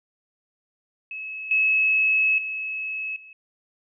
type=tone with level steps; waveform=sine; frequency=2582 Hz; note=E7; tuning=37 cents flat; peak=-31 / -17 / -27 / -43 dBFS; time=1.11-3.33 s; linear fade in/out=2 ms; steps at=1.51 / 2.38 / 3.16 s; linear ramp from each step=2 ms; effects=none